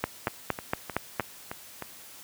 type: two click trains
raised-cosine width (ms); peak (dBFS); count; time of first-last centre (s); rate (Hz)
0.5; -10 / -19; 6 / 6; 0.04-1.197 / 0.28-1.823; 4.32 / 3.24
effects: white hiss -48 dBFS RMS until 2.23 s + high-pass 60 Hz 12 dB/octave